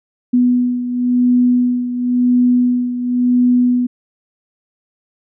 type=beating tone pair; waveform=sine; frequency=246.6 / 247.55 Hz; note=B3 / B3; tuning=-2 / +4 cents; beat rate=0.95 Hz; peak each=-12 / -18 dBFS; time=0.33-3.87 s; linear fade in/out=10 ms; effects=none